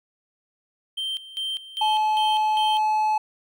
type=tone with tremolo; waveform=triangle; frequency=3136 Hz; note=G7; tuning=in tune; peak=-24 dBFS; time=0.97-2.79 s; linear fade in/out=10 ms; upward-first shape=square; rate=2.5 Hz; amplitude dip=80%
type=tone; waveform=triangle; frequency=860 Hz; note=A5; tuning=40 cents flat; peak=-17 dBFS; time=1.81-3.18 s; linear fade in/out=5 ms
effects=none